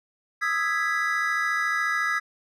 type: chord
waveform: triangle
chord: E major seventh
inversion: third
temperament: equal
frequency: 1244.5 / 1318.5 / 1661.2 / 1975.5 Hz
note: D#6 / E6 / G#6 / B6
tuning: 0 / 0 / 0 / 0 cents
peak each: -28 / -29 / -25 / -26 dBFS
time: 0.41-2.2 s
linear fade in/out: 20 ms
effects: none